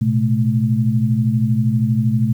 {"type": "tone cluster", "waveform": "sine", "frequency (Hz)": [115.2, 127.8, 216.8], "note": ["A#2", "C3", "A3"], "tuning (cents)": [-20, -40, -25], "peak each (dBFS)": -18, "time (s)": [0.01, 2.33], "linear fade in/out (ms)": 10, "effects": ["8-bit"]}